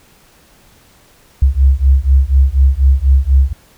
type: beating tone pair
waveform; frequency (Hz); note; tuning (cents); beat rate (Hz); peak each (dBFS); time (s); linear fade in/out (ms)
sine; 65.41 / 69.51; C2 / C#2; 0 / +5; 4.1; -10; 1.42-3.53; 5
effects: pink hiss -48 dBFS RMS until 3.77 s